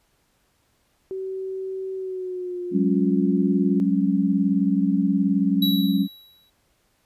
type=tone with pitch glide; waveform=sine; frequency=380.5 to 355 Hz; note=F#4 to F4; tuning=+48 to +28 cents; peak=-27 dBFS; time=1.11-3.8 s; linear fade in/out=0 ms; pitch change=-120 cents; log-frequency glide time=1.95-2.62 s
type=chord; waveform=sine; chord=F# suspended second; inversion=none; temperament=equal with one note detuned; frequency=185 / 203.8 / 277.2 Hz; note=F#3 / G#3 / C#4; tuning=0 / -32 / 0 cents; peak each=-22 dBFS; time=2.71-6.08 s; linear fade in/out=50 ms
type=tone with exponential decay; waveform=square; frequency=3900 Hz; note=B7; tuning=23 cents flat; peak=-21 dBFS; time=5.62-6.5 s; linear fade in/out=5 ms; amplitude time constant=190 ms
effects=pink hiss -66 dBFS RMS until 7.05 s + resampled to 32000 Hz